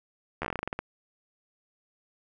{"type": "slowing click train", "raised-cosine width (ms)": 0.5, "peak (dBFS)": -16, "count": 13, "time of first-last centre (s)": [0.42, 0.79], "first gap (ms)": 12, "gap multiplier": 1.16, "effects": []}